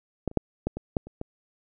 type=clicks; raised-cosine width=2 ms; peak=-13 / -29 / -8 / -12 / -20 / -10 / -30 / -19 dBFS; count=8; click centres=0.277 / 0.314 / 0.373 / 0.67 / 0.77 / 0.968 / 1.07 / 1.214 s; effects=none